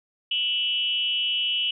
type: tone with frequency modulation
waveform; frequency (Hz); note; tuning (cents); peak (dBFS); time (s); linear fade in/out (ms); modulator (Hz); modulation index
sine; 2955; F#7; -3; -22; 0.31-1.71; 5; 282; 0.69
effects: none